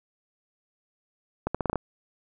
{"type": "accelerating click train", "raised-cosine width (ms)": 1, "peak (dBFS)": -12, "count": 7, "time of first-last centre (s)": [1.47, 1.757], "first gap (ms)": 76, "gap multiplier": 0.81, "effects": []}